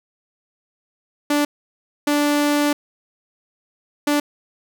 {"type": "tone bursts at uneven times", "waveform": "sawtooth", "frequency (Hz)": 292.4, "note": "D4", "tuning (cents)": -7, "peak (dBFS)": -12, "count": 3, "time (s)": [[1.3, 1.45], [2.07, 2.73], [4.07, 4.2]], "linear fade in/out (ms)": 5, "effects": []}